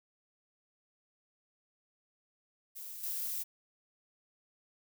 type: noise with level steps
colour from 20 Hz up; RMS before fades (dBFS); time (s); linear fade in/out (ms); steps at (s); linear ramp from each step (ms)
violet; -45 / -37; 2.75-3.44; 20; 3.03; 5
effects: none